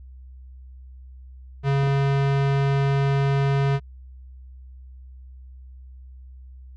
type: tone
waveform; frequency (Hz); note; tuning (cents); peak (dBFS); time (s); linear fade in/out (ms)
square; 138.59; C#3; 0; -19; 1.63-3.8; 50
type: clicks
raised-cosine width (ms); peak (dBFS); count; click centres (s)
2; -23; 2; 1.834 / 1.873
effects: added 64 Hz sine -40 dBFS peak until 6.76 s + low-pass 3000 Hz 12 dB/octave